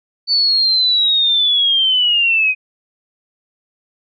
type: linear sweep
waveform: sine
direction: down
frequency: 4530 to 2490 Hz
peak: -11 dBFS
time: 0.27-2.55 s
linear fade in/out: 50 ms
effects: none